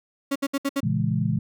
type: tone bursts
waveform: 35% pulse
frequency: 277.2 Hz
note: C#4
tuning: in tune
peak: -20 dBFS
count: 5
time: 0.31-0.805 s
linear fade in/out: 10 ms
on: 47 ms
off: 65 ms
type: chord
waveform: sine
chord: A# half-diminished seventh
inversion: none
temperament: just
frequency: 116.54 / 139.85 / 167.82 / 209.8 Hz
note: A#2 / C#3 / E3 / G#3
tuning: 0 / +16 / +31 / +18 cents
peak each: -26 / -27 / -26 / -27 dBFS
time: 0.83-1.39 s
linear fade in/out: 5 ms
effects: none